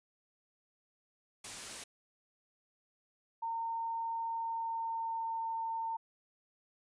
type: noise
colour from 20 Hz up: white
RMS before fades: -44 dBFS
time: 1.44-1.84 s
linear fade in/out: 5 ms
type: tone with pitch glide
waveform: sine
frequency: 914 to 906.1 Hz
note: A#5 to A#5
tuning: -34 to -49 cents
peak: -34 dBFS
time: 3.42-5.97 s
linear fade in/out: 10 ms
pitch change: -15 cents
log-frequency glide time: 4.29-5.48 s
effects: resampled to 22050 Hz